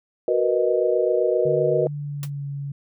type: chord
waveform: sine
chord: B major seventh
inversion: second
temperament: equal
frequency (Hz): 370 / 466.2 / 493.9 / 622.3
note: F#4 / A#4 / B4 / D#5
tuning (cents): 0 / 0 / 0 / 0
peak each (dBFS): -23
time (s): 0.28-1.87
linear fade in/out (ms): 2
type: tone with pitch glide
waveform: sine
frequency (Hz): 147.4 to 140.99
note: D3 to C#3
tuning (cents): +7 to +30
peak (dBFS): -27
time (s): 1.45-2.72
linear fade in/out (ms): 5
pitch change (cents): -77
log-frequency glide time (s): 1.83-2.46
type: noise with exponential decay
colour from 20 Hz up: white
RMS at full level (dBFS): -31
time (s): 2.23-2.3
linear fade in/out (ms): 1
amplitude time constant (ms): 15
effects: none